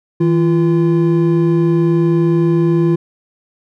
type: tone pair together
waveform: triangle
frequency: 161.8 / 342.8 Hz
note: E3 / F4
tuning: -32 / -32 cents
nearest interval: octave + minor second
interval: 1300 cents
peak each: -11 dBFS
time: 0.2-2.96 s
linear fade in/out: 10 ms
effects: none